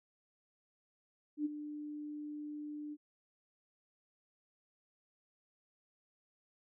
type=tone with ADSR envelope; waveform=sine; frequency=297.7 Hz; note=D4; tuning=24 cents sharp; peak=-30 dBFS; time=1.37-2.97 s; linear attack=83 ms; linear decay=21 ms; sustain=-11 dB; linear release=44 ms; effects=none